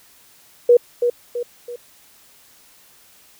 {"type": "tone with echo", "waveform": "sine", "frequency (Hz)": 482.3, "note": "B4", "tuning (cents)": -41, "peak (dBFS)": -7, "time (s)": [0.69, 0.77], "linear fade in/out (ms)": 5, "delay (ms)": 330, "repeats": 3, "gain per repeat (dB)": -7, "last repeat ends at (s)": 1.76, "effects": ["white hiss -51 dBFS RMS until 3.39 s"]}